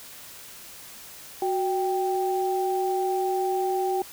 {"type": "tone pair together", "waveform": "sine", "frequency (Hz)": [370, 784], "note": ["F#4", "G5"], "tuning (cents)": [0, 0], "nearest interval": "octave + minor second", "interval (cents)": 1300, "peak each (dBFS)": [-25, -26], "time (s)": [1.42, 4.02], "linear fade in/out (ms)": 2, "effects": ["white hiss -44 dBFS RMS until 4.12 s"]}